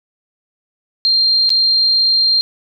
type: tone with dropouts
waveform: sine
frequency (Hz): 4186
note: C8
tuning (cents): 0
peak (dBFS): -10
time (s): 1.05-2.41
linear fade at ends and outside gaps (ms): 0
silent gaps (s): 1.493-1.503
effects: none